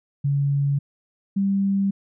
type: tone pair in turn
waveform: sine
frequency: 141 / 196.72 Hz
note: C#3 / G3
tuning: +30 / +6 cents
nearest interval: tritone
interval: 576 cents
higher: second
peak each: -18 dBFS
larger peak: neither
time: 0.24-0.79 / 1.36-1.91 s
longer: neither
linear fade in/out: 10 ms
effects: none